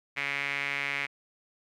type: tone with band-pass filter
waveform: sawtooth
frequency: 140.9 Hz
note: C#3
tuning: 29 cents sharp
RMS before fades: -32 dBFS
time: 0.16-1.07 s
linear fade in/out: 20 ms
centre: 2200 Hz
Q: 5.2
effects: none